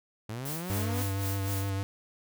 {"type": "linear sweep", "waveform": "sawtooth", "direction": "up", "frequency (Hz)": [103.83, 256.8], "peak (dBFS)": -31, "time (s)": [0.29, 1.03], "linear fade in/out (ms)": 5}
{"type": "noise with tremolo", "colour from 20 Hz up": "blue", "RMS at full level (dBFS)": -37, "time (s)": [0.45, 1.7], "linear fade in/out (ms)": 5, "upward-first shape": "sine", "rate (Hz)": 3.9, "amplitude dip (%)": 75}
{"type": "tone with vibrato", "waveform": "square", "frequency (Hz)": 98, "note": "G2", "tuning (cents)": 0, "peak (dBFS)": -30, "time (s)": [0.7, 1.83], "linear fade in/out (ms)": 0, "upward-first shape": "sine", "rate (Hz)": 6.5, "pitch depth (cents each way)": 22}
{"effects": []}